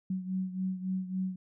sine beating tone pair, 186.2 / 189.8 Hz, F#3 / F#3, +11 / +44 cents, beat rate 3.6 Hz, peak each -32 / -37 dBFS, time 0.1-1.36 s, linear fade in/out 5 ms, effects none

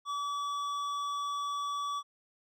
sine tone with hard clipping, 1146 Hz, D6, 43 cents flat, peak -34 dBFS, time 0.05-2.03 s, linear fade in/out 50 ms, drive 10 dB, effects none

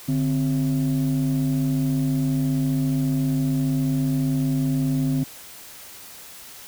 sine tone pair together, 146.83 / 261.6 Hz, D3 / C4, 0 / 0 cents, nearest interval minor seventh, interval 1000 cents, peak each -20 / -20 dBFS, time 0.08-5.24 s, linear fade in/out 10 ms, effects tanh soft clip ceiling -16 dBFS + white hiss -42 dBFS RMS until 6.67 s

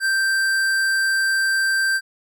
sine tone with hard clipping, 1568 Hz, G6, in tune, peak -19 dBFS, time 0-2.01 s, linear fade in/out 50 ms, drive 14 dB, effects none

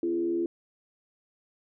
sine tone with frequency modulation, 340.5 Hz, F4, 44 cents flat, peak -25 dBFS, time 0.03-0.46 s, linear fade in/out 2 ms, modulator 78.8 Hz, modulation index 0.56, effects none

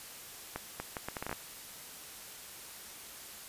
accelerating click train, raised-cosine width 0.5 ms, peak -21 dBFS, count 10, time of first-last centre 0.56-1.328 s, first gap 240 ms, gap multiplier 0.7, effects white hiss -48 dBFS RMS until 3.48 s + resampled to 32000 Hz

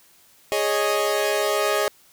sawtooth chord, Ab suspended fourth, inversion none, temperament equal, 415.3 / 554.4 / 622.3 Hz, Ab4 / Db5 / Eb5, 0 / 0 / 0 cents, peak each -20 / -22 / -20 dBFS, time 0.52-1.88 s, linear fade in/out 0 ms, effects white hiss -55 dBFS RMS until 2.12 s

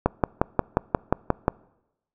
click train, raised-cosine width 1 ms, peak -4 dBFS, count 9, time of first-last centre 0.06-1.481 s, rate 5.63 Hz, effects noise-tail reverb RT60 0.9 s tail -24 dB re dry

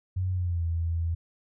sine tone with pitch glide, 92.5 to 83.37 Hz, F#2 to E2, 0 to +20 cents, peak -25 dBFS, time 0.16-1.15 s, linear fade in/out 10 ms, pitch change -180 cents, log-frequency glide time 0.32-0.64 s, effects none

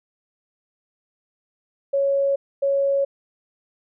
sine tone pair in turn, 554.4 / 554.4 Hz, C#5 / C#5, 0 / 0 cents, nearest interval unison, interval 0 cents, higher neither, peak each -17 dBFS, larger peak neither, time 1.93-2.36 / 2.62-3.05 s, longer neither, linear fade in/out 10 ms, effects none

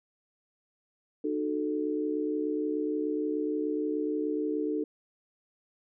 sine chord, D# diminished, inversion none, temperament equal with one note detuned, 303.3 / 370 / 440 Hz, D#4 / F#4 / A4, -44 / 0 / 0 cents, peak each -30 / -36 / -32 dBFS, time 1.24-4.84 s, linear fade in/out 5 ms, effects none

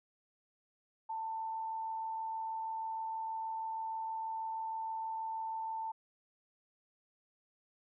sine tone with amplitude modulation, 891 Hz, A5, 22 cents sharp, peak -35 dBFS, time 1.09-5.92 s, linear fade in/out 10 ms, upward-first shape sine, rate 86.3 Hz, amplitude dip 25%, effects none

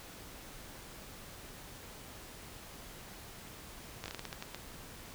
slowing click train, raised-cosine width 0.2 ms, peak -23 dBFS, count 10, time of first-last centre 4.04-4.546 s, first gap 18 ms, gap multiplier 1.27, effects pink hiss -50 dBFS RMS until 5.14 s

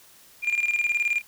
sine tone with tremolo, 2404 Hz, D7, 40 cents sharp, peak -17 dBFS, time 0.42-1.22 s, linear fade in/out 50 ms, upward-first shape square, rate 19 Hz, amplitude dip 70%, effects tanh soft clip ceiling -18 dBFS + white hiss -53 dBFS RMS until 1.27 s

